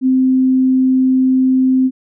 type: tone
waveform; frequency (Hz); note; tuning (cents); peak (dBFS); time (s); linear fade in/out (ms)
sine; 259.7; C4; -13; -9; 0.01-1.91; 50
effects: none

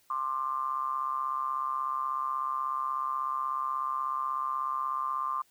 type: ring-modulated tone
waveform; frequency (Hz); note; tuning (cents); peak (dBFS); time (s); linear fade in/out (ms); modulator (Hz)
triangle; 68.2; C#2; -28; -24; 0.1-5.42; 5; 1120
effects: white hiss -66 dBFS RMS until 5.5 s

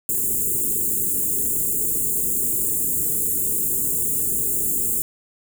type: band-stop noise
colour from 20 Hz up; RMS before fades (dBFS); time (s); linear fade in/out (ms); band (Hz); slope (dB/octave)
white; -22; 0.09-5.02; 0; 470 to 7000; 96
effects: none

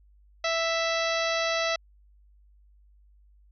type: harmonic tone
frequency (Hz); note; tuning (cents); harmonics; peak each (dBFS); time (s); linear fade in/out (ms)
660; E5; +2; 1 / 2 / 3 / 4 / 5 / 6 / 7 / 8 / 9; -28 / -32 / -32 / -34 / -37 / -35 / -39 / -40 / -40; 0.44-1.76; 5
effects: added 50 Hz sine -55 dBFS peak until 3.51 s

